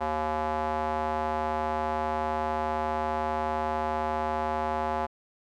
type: tone with band-pass filter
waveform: square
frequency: 77.6 Hz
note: D#2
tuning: 4 cents flat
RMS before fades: -29 dBFS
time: 0-5.07 s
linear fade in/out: 20 ms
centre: 830 Hz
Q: 2.6
effects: none